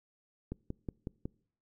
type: click train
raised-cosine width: 3 ms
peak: -24 dBFS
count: 5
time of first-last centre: 0.52-1.255 s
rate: 5.44 Hz
effects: noise-tail reverb RT60 0.6 s tail -25 dB re dry